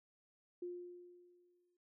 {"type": "tone with exponential decay", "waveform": "sine", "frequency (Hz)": 353.9, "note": "F4", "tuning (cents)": 23, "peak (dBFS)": -40, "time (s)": [0.62, 1.77], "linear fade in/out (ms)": 5, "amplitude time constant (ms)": 250, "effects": []}